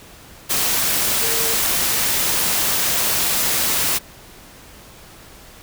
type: tone in noise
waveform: sine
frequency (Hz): 455.3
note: A#4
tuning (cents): -41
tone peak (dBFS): -28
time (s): 1.21-1.55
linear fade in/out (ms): 20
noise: white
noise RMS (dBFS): -19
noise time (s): 0.49-3.99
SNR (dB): -12
effects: pink hiss -43 dBFS RMS until 5.62 s